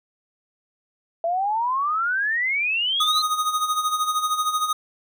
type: exponential sweep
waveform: sine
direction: up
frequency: 659.3 to 4133 Hz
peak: -20 dBFS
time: 1.24-3.22 s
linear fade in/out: 2 ms
type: tone with tremolo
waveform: square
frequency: 1244.5 Hz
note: D#6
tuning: in tune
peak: -19 dBFS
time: 3-4.73 s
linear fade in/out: 5 ms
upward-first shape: sine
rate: 13 Hz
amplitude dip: 65%
effects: none